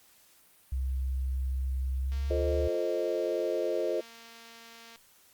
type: tone with pitch glide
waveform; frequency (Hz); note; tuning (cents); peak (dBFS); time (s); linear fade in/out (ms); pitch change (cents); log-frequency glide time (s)
sine; 65.41 to 73; C2 to D2; 0 to -10; -28; 0.72-2.68; 5; +190; 2-2.5
type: click train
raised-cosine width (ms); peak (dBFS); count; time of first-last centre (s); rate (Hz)
0.2; -34; 654; 2.12-4.959; 230
type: chord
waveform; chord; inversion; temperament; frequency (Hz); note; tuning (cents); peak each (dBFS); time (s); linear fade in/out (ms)
sine; F dominant seventh; none; equal; 349.2 / 440 / 523.3 / 622.3; F4 / A4 / C5 / Eb5; 0 / 0 / 0 / 0; -33; 2.3-4.01; 10
effects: white hiss -61 dBFS RMS until 5.33 s + Opus 48 kbps